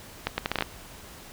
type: accelerating click train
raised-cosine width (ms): 0.3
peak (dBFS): -9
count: 8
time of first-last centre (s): 0.27-0.623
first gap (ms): 110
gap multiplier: 0.72
effects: pink hiss -46 dBFS RMS until 1.32 s